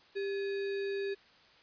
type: tone with sample-and-hold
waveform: sine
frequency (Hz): 396.1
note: G4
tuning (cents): +18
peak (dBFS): -32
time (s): 0.15-1.15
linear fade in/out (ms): 20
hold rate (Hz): 2100
effects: white hiss -61 dBFS RMS until 1.62 s + resampled to 11025 Hz